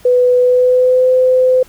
sine tone with pitch glide, 496.7 to 511 Hz, B4 to C5, +10 to -41 cents, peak -7 dBFS, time 0.05-1.63 s, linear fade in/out 5 ms, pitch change +49 cents, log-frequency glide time 0.4-1.1 s, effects pink hiss -44 dBFS RMS until 1.68 s

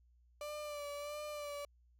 35% pulse tone with vibrato, 587.3 Hz, D5, in tune, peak -40 dBFS, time 0.41-1.65 s, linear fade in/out 2 ms, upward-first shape sine, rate 1.5 Hz, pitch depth 35 cents each way, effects added 60 Hz sine -65 dBFS peak until 1.99 s

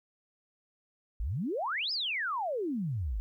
sine exponential two-way sweep, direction up then down, 46.08 to 5280 to 46.08 Hz, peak -30 dBFS, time 1.2-3.2 s, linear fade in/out 0 ms, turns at 1.92 s, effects 12-bit

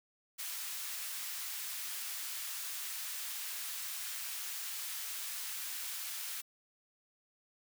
white high-pass noise, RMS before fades -41 dBFS, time 0.38-6.42 s, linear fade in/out 20 ms, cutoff 1300 Hz, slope 12 dB/octave, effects none

